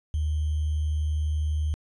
sine tone with sample-and-hold, 76 Hz, D#2, 40 cents flat, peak -23 dBFS, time 0.14-1.74 s, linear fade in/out 0 ms, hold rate 3150 Hz, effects resampled to 24000 Hz

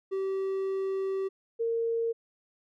triangle / sine tone pair in turn, 385.6 / 459.7 Hz, G4 / A#4, -28 / -24 cents, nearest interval minor third, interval 304 cents, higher second, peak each -26 dBFS, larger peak neither, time 0.11-1.29 / 1.59-2.13 s, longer first, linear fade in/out 20 ms, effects none

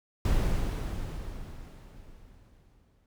brown noise with exponential decay, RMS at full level -24 dBFS, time 0.25-3.06 s, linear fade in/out 2 ms, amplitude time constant 610 ms, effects none

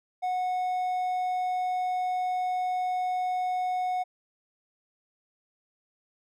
triangle tone, 733 Hz, F#5, 16 cents flat, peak -24 dBFS, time 0.22-4.04 s, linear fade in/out 20 ms, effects none

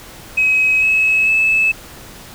sine tone with pitch steps, 2546 / 2577 / 2609 Hz, D#7 / E7 / E7, +39 / -40 / -18 cents, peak -10 dBFS, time 0.37-1.72 s, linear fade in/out 10 ms, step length 450 ms, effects tanh soft clip ceiling -6 dBFS + pink hiss -37 dBFS RMS until 2.34 s

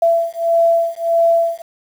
sine beating tone pair, 670 / 671.6 Hz, E5 / E5, +28 / +32 cents, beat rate 1.6 Hz, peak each -15 dBFS, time 0.02-1.62 s, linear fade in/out 5 ms, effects 7-bit

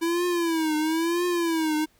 square tone with vibrato, 329.6 Hz, E4, in tune, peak -23 dBFS, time 0.01-1.86 s, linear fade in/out 20 ms, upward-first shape triangle, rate 1 Hz, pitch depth 140 cents each way, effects pink hiss -63 dBFS RMS until 1.99 s

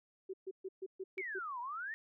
sine tone bursts, 379.9 Hz, F#4, 46 cents sharp, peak -39 dBFS, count 7, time 0.29-1.392 s, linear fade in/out 10 ms, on 46 ms, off 130 ms
sine exponential two-way sweep, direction down then up, 2301 to 932.3 to 1880 Hz, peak -39 dBFS, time 1.18-1.94 s, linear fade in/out 0 ms, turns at 1.6 s
effects none

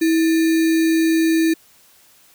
sine tone with sample-and-hold, 324.6 Hz, E4, 27 cents flat, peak -13 dBFS, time 0.01-1.54 s, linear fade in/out 10 ms, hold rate 2100 Hz, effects white hiss -52 dBFS RMS until 2.34 s

